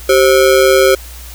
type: ring-modulated tone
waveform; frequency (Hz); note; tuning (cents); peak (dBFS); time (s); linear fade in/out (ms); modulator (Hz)
square; 458.5; A#4; -29; -4; 0.09-0.95; 5; 72
effects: added 60 Hz sine -30 dBFS peak until 1.34 s + white hiss -35 dBFS RMS until 1.34 s